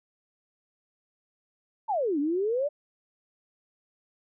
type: exponential two-way sweep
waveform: sine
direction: down then up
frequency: 929 to 277.2 to 605 Hz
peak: -24 dBFS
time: 1.88-2.69 s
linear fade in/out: 20 ms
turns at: 2.19 s
effects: none